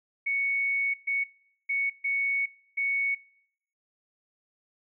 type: tone bursts at uneven times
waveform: sine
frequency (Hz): 2221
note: C#7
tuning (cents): +3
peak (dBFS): -25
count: 5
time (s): 0.26-0.94 / 1.07-1.24 / 1.69-1.9 / 2.04-2.46 / 2.77-3.15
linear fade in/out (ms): 10
effects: noise-tail reverb RT60 0.7 s tail -23 dB re dry